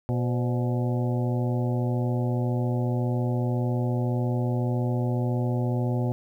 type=harmonic tone with a mistuned harmonic; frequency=121.8 Hz; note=B2; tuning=24 cents flat; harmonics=1 / 2 / 3 / 4 / 5 / 6 / 7; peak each=-24 / -30 / -34 / -36 / -38 / -40 / -41 dBFS; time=0.09-6.12 s; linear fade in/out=0 ms; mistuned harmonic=4; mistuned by=+95 cents; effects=10-bit